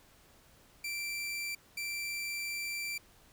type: tone bursts at uneven times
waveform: sawtooth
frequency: 2347 Hz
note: D7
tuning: 2 cents flat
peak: -32 dBFS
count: 2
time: 0.84-1.55 / 1.77-2.98 s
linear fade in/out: 5 ms
effects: pink hiss -62 dBFS RMS until 3.32 s